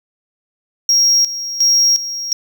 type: tone with tremolo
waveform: triangle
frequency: 5600 Hz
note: F8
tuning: 4 cents sharp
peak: -8 dBFS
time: 0.89-2.33 s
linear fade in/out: 2 ms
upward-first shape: square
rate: 1.4 Hz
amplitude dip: 75%
effects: none